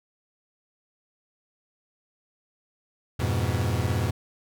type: chord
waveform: 40% pulse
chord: F diminished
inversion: none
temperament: equal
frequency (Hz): 87.31 / 103.83 / 123.47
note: F2 / Ab2 / Cb3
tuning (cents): 0 / 0 / 0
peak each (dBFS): -27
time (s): 3.19-4.11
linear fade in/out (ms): 10
effects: none